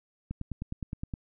click train, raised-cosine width 5 ms, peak -22 dBFS, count 9, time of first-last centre 0.31-1.138 s, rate 9.66 Hz, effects none

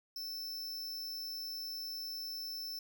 square tone, 5310 Hz, E8, 12 cents sharp, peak -40 dBFS, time 0.16-2.79 s, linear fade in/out 2 ms, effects none

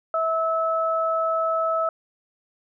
sine tone pair together, 650 / 1300 Hz, E5 / E6, -24 / -24 cents, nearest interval octave, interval 1200 cents, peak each -23 dBFS, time 0.14-1.89 s, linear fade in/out 2 ms, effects none

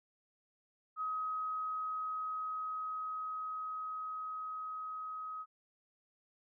sine tone with level ramp, 1266 Hz, D#6, 30 cents sharp, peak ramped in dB -34 to -40 dBFS, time 0.96-5.46 s, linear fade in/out 50 ms, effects none

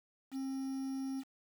triangle tone with quantisation, 267.3 Hz, C4, 37 cents sharp, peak -34 dBFS, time 0.31-1.24 s, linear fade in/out 50 ms, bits 9, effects none

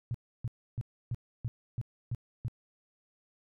sine tone bursts, 119 Hz, A#2, 36 cents sharp, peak -30 dBFS, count 8, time 0.11-2.482 s, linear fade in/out 0 ms, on 34 ms, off 300 ms, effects none

